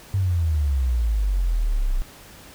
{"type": "exponential sweep", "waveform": "sine", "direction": "down", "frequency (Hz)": [99.4, 30.45], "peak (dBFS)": -18, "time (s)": [0.14, 2.02], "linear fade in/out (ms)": 0, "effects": ["pink hiss -45 dBFS RMS until 2.54 s"]}